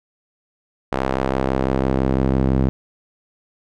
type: tone with band-pass filter sweep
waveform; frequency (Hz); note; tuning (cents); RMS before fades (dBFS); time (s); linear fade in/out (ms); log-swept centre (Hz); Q
sawtooth; 66; C2; +16; -19; 0.92-2.69; 0; 790 to 210; 0.74
effects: none